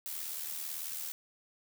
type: noise with amplitude modulation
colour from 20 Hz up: blue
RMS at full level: -37 dBFS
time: 0.06-1.12 s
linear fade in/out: 0 ms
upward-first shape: sine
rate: 78.1 Hz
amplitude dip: 55%
effects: none